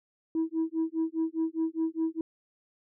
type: tone with tremolo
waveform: sine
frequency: 323.8 Hz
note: E4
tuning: 31 cents flat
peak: -22 dBFS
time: 0.35-2.21 s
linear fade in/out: 2 ms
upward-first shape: sine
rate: 4.9 Hz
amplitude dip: 100%
effects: tanh soft clip ceiling -22 dBFS